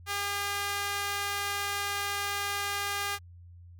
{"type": "tone with high-pass filter", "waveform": "sawtooth", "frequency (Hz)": 403.9, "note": "G#4", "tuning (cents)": -48, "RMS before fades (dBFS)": -32, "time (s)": [0.06, 3.19], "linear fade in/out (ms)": 50, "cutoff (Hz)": 1200, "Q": 0.95, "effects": ["added 87 Hz sine -47 dBFS peak until 3.79 s", "MP3 96 kbps"]}